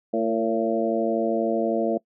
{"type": "harmonic tone with a mistuned harmonic", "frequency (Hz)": 112.5, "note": "A2", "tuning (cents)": 39, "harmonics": [2, 3, 4, 5, 6], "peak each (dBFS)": [-27, -27, -27, -27, -27], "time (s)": [0.13, 1.98], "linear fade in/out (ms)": 10, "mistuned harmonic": 4, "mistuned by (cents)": 33, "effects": ["noise-tail reverb RT60 0.1 s tail -23 dB re dry"]}